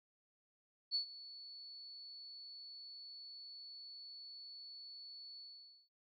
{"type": "tone with ADSR envelope", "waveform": "sine", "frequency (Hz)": 4434, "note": "C#8", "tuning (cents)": 0, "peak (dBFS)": -32, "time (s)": [0.91, 5.89], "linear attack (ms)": 41, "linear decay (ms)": 100, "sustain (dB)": -18, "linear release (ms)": 500, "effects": []}